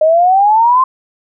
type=exponential sweep; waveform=sine; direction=up; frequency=613 to 1059 Hz; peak=-6 dBFS; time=0.01-0.84 s; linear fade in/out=5 ms; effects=none